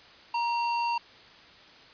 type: tone with sample-and-hold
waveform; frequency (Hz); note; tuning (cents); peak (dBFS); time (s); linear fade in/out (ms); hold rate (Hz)
sine; 941; A#5; +16; -25; 0.34-0.98; 5; 3675
effects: white hiss -52 dBFS RMS until 1.93 s + resampled to 11025 Hz

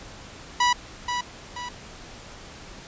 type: tone with echo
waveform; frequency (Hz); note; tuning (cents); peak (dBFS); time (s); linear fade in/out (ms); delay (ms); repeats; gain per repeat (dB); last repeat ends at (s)
sawtooth; 979; B5; -15; -14; 0.6-0.73; 5; 480; 2; -7; 1.69
effects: pink hiss -43 dBFS RMS until 2.87 s + resampled to 16000 Hz

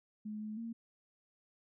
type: tone with pitch steps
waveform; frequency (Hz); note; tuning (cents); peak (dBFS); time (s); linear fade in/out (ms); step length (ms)
sine; 212.7 / 214.3 / 229.5; G#3 / A3 / A#3; +42 / -45 / -27; -39; 0.25-0.73; 10; 160
effects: none

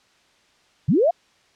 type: linear sweep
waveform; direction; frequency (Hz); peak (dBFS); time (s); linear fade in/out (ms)
sine; up; 110 to 725; -14; 0.88-1.11; 10
effects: white hiss -59 dBFS RMS until 1.55 s + low-pass 5000 Hz 12 dB/octave

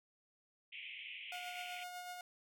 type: band-pass noise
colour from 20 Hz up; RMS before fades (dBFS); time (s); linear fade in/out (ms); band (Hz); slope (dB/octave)
pink; -49; 0.72-1.84; 10; 2100 to 3200; 96
type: tone with tremolo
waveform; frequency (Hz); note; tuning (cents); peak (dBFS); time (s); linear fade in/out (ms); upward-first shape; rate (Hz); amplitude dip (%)
sawtooth; 718; F5; +48; -40; 1.32-2.21; 2; sine; 8; 35
effects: none

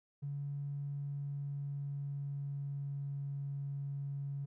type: tone with pitch glide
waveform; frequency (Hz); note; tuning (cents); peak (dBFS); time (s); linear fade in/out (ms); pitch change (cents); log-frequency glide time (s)
triangle; 142.1 to 140.14; C#3 to C#3; +43 to +19; -33; 0.22-4.46; 20; -24; 0.82-3.46
effects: tanh soft clip ceiling -35 dBFS

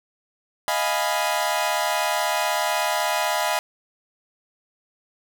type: chord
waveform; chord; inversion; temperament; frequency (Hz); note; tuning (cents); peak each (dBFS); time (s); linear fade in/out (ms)
sawtooth; F half-diminished seventh; third; equal; 622.3 / 698.5 / 830.6 / 987.8; Eb5 / F5 / Ab5 / Cb6; 0 / 0 / 0 / 0; -23; 0.68-3.59; 0
effects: none

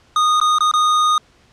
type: tone with dropouts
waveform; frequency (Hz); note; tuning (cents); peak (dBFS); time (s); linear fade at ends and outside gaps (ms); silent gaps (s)
square; 1234; D#6; -15; -13; 0.16-1.18; 2; 0.401-0.413 / 0.585-0.606 / 0.714-0.737
effects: pink hiss -53 dBFS RMS until 1.52 s + low-pass 6000 Hz 12 dB/octave

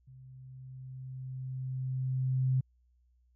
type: tone with level ramp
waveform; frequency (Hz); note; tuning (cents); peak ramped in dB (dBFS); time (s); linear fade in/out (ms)
sine; 130; C3; -11; -50 to -24; 0.07-2.61; 10
effects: added 61 Hz sine -65 dBFS peak until 3.35 s

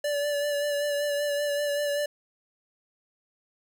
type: tone with vibrato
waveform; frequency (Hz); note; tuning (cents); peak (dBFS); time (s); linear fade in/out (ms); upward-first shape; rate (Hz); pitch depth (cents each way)
square; 580; D5; -22; -26; 0.04-2.06; 5; sine; 5.2; 24
effects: none

